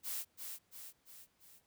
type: noise with echo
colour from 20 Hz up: blue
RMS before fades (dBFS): -40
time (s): 0.03-0.25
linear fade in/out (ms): 50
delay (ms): 340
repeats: 4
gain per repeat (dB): -5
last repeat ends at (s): 1.61
effects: pink hiss -75 dBFS RMS until 1.66 s + high-pass 60 Hz 12 dB/octave